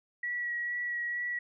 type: tone with vibrato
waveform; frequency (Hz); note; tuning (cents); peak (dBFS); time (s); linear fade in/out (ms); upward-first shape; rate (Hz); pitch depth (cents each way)
sine; 1927; B6; -43; -31; 0.23-1.39; 5; sine; 2.2; 15
effects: none